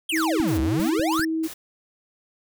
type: exponential two-way sweep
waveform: square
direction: down then up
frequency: 3357 to 65.5 to 1868 Hz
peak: -24 dBFS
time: 0.09-1.25 s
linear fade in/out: 5 ms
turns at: 0.61 s
type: tone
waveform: sine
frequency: 321.2 Hz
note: E4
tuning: 45 cents flat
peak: -22 dBFS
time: 0.12-1.48 s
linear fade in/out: 20 ms
type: noise bursts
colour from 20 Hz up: white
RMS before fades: -38 dBFS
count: 5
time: 0.15-1.54 s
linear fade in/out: 10 ms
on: 110 ms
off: 210 ms
type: click train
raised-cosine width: 5 ms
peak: -22 dBFS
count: 5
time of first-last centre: 0.4-1.195 s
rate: 5.03 Hz
effects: none